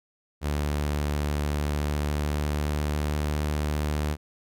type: tone with pitch glide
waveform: sawtooth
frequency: 73.6 to 74.93 Hz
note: D2 to D2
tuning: +4 to +35 cents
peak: -21 dBFS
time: 0.41-4.17 s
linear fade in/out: 50 ms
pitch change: +31 cents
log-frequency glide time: 1.55-3.67 s
effects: none